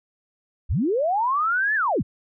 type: linear two-way sweep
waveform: sine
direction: up then down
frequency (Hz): 36.71 to 1783 to 36.71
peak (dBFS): -19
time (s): 0.69-2.03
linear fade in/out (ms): 20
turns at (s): 1.75
effects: none